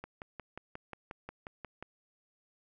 click train, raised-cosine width 0.5 ms, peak -27 dBFS, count 11, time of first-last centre 0.04-1.826 s, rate 5.6 Hz, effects none

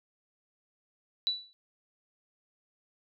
sine tone with exponential decay, 3951 Hz, B7, in tune, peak -23 dBFS, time 1.27-1.53 s, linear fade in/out 0 ms, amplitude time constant 55 ms, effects none

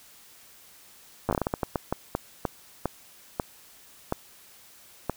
slowing click train, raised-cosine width 1 ms, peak -11 dBFS, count 18, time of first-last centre 1.29-5.097 s, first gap 9 ms, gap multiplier 1.34, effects white hiss -53 dBFS RMS until 5.16 s

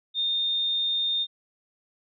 sine tone, 3645 Hz, A#7, 40 cents flat, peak -23 dBFS, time 0.14-1.27 s, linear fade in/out 50 ms, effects none

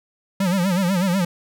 square tone with vibrato, 185 Hz, F#3, in tune, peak -18 dBFS, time 0.4-1.25 s, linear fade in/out 5 ms, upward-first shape sine, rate 8.1 Hz, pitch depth 130 cents each way, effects none

